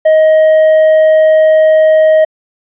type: tone with hard clipping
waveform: sine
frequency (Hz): 628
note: D#5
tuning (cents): +16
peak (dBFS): -5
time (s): 0.05-2.25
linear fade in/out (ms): 10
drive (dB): 3
effects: resampled to 8000 Hz